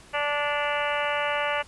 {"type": "harmonic tone with a mistuned harmonic", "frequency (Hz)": 291.7, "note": "D4", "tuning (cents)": -12, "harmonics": [2, 3, 4, 5, 6, 7, 8, 9, 10], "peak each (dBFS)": [-29, -31, -32, -33, -34, -34, -35, -36, -36], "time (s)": [0.13, 1.63], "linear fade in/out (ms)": 20, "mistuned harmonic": 9, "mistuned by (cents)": 31, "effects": ["pink hiss -51 dBFS RMS until 1.67 s", "resampled to 24000 Hz"]}